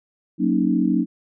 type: chord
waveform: sine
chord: D# minor seventh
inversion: first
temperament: equal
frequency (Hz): 185 / 233.1 / 277.2 / 311.1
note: F#3 / A#3 / C#4 / D#4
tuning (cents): 0 / 0 / 0 / 0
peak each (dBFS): -22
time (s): 0.38-1.06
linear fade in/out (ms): 50
effects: none